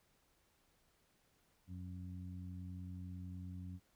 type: harmonic tone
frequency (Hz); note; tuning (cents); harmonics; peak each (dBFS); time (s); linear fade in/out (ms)
90.8; F#2; -32; 1 / 2 / 3; -46 / -50 / -56; 1.67-3.8; 50
effects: pink hiss -75 dBFS RMS until 3.95 s